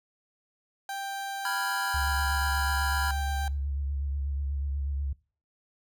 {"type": "tone", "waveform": "30% pulse", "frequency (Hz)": 787, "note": "G5", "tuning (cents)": 7, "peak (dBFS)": -30, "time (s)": [0.89, 3.48], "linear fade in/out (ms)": 2}
{"type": "chord", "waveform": "square", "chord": "F diminished", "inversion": "second", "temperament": "equal", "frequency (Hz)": [987.8, 1396.9, 1661.2], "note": ["Cb6", "F6", "Ab6"], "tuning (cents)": [0, 0, 0], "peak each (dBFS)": -34, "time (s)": [1.45, 3.11], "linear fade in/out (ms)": 2}
{"type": "tone with vibrato", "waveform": "sine", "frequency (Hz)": 70, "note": "C#2", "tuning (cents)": 18, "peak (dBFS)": -28, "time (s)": [1.94, 5.13], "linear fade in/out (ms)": 5, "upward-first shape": "triangle", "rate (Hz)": 8.2, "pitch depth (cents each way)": 58}
{"effects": ["noise-tail reverb RT60 0.4 s tail -22 dB re dry"]}